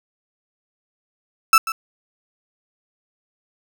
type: tone with echo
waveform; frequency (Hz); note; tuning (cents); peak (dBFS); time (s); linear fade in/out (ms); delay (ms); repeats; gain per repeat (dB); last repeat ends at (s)
35% pulse; 1318.5; E6; 0; -7; 1.53-1.58; 2; 140; 1; -14; 1.72
effects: none